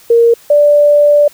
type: tone pair in turn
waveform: sine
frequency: 466.2 / 585.9 Hz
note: A#4 / D5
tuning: 0 / -4 cents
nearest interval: major third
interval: 396 cents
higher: second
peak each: -4 dBFS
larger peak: neither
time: 0.1-0.34 / 0.5-1.28 s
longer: second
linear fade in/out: 5 ms
effects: white hiss -42 dBFS RMS until 1.33 s